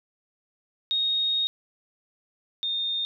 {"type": "tone pair in turn", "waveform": "sine", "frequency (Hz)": [3729, 3656], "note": ["A#7", "A#7"], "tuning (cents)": [0, -34], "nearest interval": "unison", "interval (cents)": 34, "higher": "first", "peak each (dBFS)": [-22, -25], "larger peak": "first", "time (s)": [[0.91, 1.47], [2.63, 3.05]], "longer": "first", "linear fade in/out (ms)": 0, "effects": []}